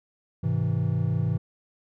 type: chord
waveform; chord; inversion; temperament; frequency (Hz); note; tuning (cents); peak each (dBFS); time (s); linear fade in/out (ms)
triangle; Ab augmented; none; just; 103.83 / 129.78 / 162.23; Ab2 / C3 / E3; 0 / -14 / -27; -25; 0.43-1.38; 10
effects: none